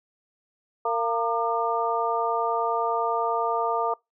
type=harmonic tone with a mistuned harmonic; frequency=230 Hz; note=A#3; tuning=23 cents flat; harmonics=2 / 3 / 4 / 5; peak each=-28 / -28 / -28 / -28 dBFS; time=0.85-3.94 s; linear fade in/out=5 ms; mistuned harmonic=5; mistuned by=+73 cents; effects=noise-tail reverb RT60 0.2 s tail -25 dB re dry